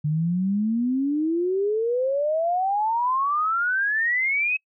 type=exponential sweep; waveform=sine; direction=up; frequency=146.83 to 2574 Hz; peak=-20 dBFS; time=0.04-4.57 s; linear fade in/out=10 ms; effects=noise-tail reverb RT60 0.1 s tail -25 dB re dry